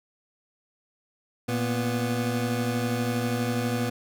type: tone pair together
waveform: 25% pulse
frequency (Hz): 116.54 / 245.4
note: A#2 / B3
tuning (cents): 0 / -11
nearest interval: octave + minor second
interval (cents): 1289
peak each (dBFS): -24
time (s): 1.48-3.9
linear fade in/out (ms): 10
effects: none